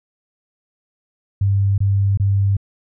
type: tone bursts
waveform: sine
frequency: 99 Hz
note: G2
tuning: 18 cents sharp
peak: -13 dBFS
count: 3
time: 1.41-2.568 s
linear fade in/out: 5 ms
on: 370 ms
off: 24 ms
effects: none